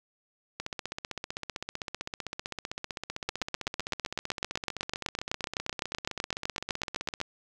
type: two click trains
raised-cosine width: 0.2 ms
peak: -12 / -17 dBFS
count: 32 / 104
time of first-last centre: 3.29-7.214 / 0.6-7.203 s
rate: 7.9 / 15.6 Hz
effects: none